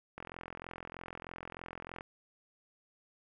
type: click train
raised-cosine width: 0.5 ms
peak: -28 dBFS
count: 80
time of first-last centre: 0.18-2.009 s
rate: 43.2 Hz
effects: none